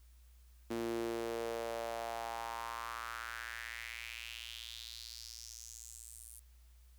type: tone with high-pass filter sweep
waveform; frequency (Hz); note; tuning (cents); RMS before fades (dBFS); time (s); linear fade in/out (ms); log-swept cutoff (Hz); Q
sawtooth; 115.7; A#2; -13; -43; 0.7-6.4; 10; 290 to 10000; 3.7
effects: added 60 Hz sine -58 dBFS peak until 6.98 s + white hiss -72 dBFS RMS until 6.98 s